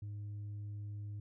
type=tone; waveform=sine; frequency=103.3 Hz; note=G#2; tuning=9 cents flat; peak=-38 dBFS; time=0.02-1.2 s; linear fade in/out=5 ms; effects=tanh soft clip ceiling -40 dBFS